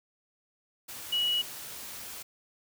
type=tone in noise; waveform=sine; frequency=2925 Hz; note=F#7; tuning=21 cents flat; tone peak=-25 dBFS; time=1.12-1.42 s; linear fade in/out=10 ms; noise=white; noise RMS=-42 dBFS; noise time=0.88-2.23 s; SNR=+14 dB; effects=none